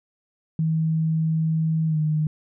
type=tone with pitch glide; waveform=sine; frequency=160 to 154.02 Hz; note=D#3 to D#3; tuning=+49 to -17 cents; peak=-19 dBFS; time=0.59-2.27 s; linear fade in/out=2 ms; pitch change=-66 cents; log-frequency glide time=1.87-1.98 s; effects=none